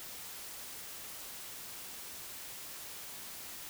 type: silence
effects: white hiss -46 dBFS RMS until 3.69 s